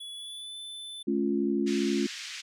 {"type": "tone with pitch glide", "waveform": "square", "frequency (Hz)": [3400, 3518], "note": ["G#7", "A7"], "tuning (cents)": [40, -1], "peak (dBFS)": -39, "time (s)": [0, 1.03], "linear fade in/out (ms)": 10, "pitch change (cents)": 59, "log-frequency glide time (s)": [0.13, 0.57]}
{"type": "chord", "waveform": "sine", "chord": "A augmented", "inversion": "none", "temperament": "equal with one note detuned", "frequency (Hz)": [214.6, 277.2, 349.2], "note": ["A3", "C#4", "E#4"], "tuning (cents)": [-43, 0, 0], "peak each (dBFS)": -29, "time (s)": [1.07, 2.07], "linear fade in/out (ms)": 10}
{"type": "band-pass noise", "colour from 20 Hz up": "pink", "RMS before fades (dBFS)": -40, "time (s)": [1.66, 2.42], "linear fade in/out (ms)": 20, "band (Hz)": [1900, 6600], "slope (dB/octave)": 24}
{"effects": []}